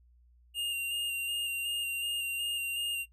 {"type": "tone with vibrato", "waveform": "square", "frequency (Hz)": 2800, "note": "F7", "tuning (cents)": 4, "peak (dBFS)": -32, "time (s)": [0.54, 3.06], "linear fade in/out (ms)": 50, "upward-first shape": "square", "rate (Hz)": 2.7, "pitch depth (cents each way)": 19, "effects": ["noise-tail reverb RT60 0.1 s tail -18 dB re dry", "added 60 Hz sine -59 dBFS peak until 3.12 s"]}